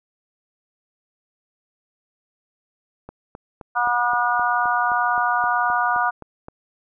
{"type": "click train", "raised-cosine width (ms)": 1, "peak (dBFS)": -22, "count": 14, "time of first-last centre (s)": [3.09, 6.484], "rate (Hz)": 3.83}
{"type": "harmonic tone", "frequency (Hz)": 241.8, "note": "B3", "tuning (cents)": -36, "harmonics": [3, 4, 5, 6], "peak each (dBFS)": [-23, -23, -23, -23], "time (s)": [3.75, 6.11], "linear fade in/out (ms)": 20}
{"effects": []}